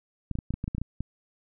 clicks, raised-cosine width 5 ms, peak -18 dBFS, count 11, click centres 0.313 / 0.354 / 0.388 / 0.506 / 0.54 / 0.641 / 0.679 / 0.749 / 0.782 / 0.816 / 1.006 s, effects none

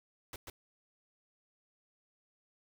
pink noise with echo, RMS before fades -45 dBFS, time 0.33-0.36 s, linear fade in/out 2 ms, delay 140 ms, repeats 1, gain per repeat -2 dB, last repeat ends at 0.5 s, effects none

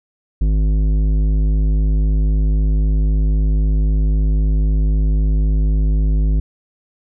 sine tone with tanh clipping, 51.91 Hz, G#1, in tune, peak -14 dBFS, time 0.41-6.4 s, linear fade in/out 5 ms, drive 12 dB, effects none

